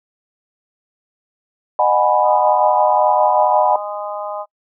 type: chord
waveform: sine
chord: G# minor seventh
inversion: second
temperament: equal with one note detuned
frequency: 612.6 / 740 / 830.6 / 987.8 Hz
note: D#5 / F#5 / G#5 / B5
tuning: -27 / 0 / 0 / 0 cents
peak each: -17 dBFS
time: 1.79-3.76 s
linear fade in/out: 2 ms
type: harmonic tone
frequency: 206 Hz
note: G#3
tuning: 14 cents flat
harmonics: 3 / 4 / 5 / 6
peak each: -26 / -28 / -30 / -32 dBFS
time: 2.22-4.46 s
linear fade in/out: 50 ms
effects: noise-tail reverb RT60 0.1 s tail -25 dB re dry